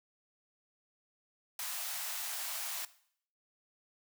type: high-pass noise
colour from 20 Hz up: white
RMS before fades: -39 dBFS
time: 1.59-2.85 s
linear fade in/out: 2 ms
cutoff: 610 Hz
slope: 96 dB/octave
effects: noise-tail reverb RT60 0.6 s tail -17 dB re dry